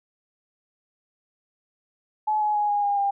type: tone with pitch steps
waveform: sine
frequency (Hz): 855 / 843.7 / 832.6 / 821.6 / 810.8 / 800.1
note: A5 / G#5 / G#5 / G#5 / G#5 / G5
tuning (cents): -50 / +27 / +4 / -19 / -42 / +35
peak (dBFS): -20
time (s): 2.27-3.11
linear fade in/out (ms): 10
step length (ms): 140
effects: none